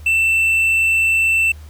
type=tone; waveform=triangle; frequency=2671 Hz; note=E7; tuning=22 cents sharp; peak=-11 dBFS; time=0.06-1.52 s; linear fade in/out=5 ms; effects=added 76 Hz sine -34 dBFS peak until 1.69 s + pink hiss -49 dBFS RMS until 1.69 s